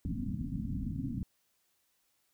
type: low-pass noise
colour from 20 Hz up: white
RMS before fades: -36 dBFS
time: 0.05-1.23 s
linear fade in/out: 2 ms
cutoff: 280 Hz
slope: 96 dB/octave
effects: white hiss -75 dBFS RMS until 2.33 s